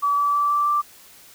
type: tone with pitch steps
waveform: sine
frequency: 1146 / 1153.3 / 1160.7 / 1168.1 / 1175.5 Hz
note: D6 / D6 / D6 / D6 / D6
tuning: -43 / -32 / -21 / -10 / +1 cents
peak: -17 dBFS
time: 0.02-0.82 s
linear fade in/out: 20 ms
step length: 160 ms
effects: white hiss -48 dBFS RMS until 1.34 s